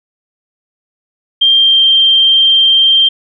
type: tone with pitch glide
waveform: sine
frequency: 3181 to 3161 Hz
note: G7 to G7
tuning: +25 to +14 cents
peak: -5 dBFS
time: 1.41-3.09 s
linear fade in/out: 10 ms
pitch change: -11 cents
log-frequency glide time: 1.56-1.84 s
effects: none